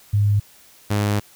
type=tone pair in turn; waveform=sine / sawtooth; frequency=102.7 / 103.29 Hz; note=G#2 / G#2; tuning=-19 / -9 cents; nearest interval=unison; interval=10 cents; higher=second; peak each=-14 dBFS; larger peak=neither; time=0.13-0.4 / 0.9-1.2 s; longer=second; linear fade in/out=10 ms; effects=white hiss -50 dBFS RMS until 1.35 s